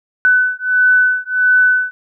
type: beating tone pair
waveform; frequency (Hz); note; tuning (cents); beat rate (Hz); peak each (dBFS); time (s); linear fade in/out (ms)
sine; 1500 / 1501.5; F#6 / F#6; +23 / +25; 1.5; -13; 0.25-1.91; 0
effects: none